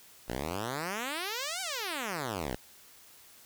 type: exponential two-way sweep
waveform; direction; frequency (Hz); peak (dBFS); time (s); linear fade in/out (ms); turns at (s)
5% pulse; up then down; 54.8 to 784 to 54.8; -22; 0.28-2.56; 5; 1.61
effects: white hiss -56 dBFS RMS until 3.45 s